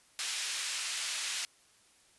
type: band-pass noise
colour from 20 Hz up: pink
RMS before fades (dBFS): -36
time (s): 0.19-1.45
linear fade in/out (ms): 0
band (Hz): 2400 to 10000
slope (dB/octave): 12
effects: white hiss -64 dBFS RMS until 2.18 s + resampled to 24000 Hz